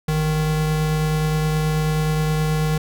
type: tone pair together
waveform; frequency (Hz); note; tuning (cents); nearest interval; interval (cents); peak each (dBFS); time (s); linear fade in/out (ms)
square; 54.77 / 154.9; A1 / D#3; -7 / -7; octave + tritone; 1800; -28 / -19; 0.08-2.78; 5
effects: none